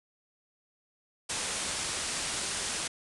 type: low-pass noise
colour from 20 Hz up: white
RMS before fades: -34 dBFS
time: 1.29-2.88 s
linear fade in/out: 10 ms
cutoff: 10000 Hz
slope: 96 dB/octave
effects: none